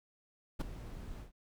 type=noise with ADSR envelope; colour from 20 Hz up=brown; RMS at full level=-30 dBFS; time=0.59-1.32 s; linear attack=22 ms; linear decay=9 ms; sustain=-15 dB; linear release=120 ms; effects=none